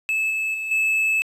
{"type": "tone with level steps", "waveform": "triangle", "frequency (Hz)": 2609, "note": "E7", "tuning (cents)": -18, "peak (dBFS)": [-18, -20, -24, -16], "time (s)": [0.09, 1.22], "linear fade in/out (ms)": 0, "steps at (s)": [0.3, 0.54, 0.71], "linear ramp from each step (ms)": 5, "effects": ["resampled to 32000 Hz", "9-bit"]}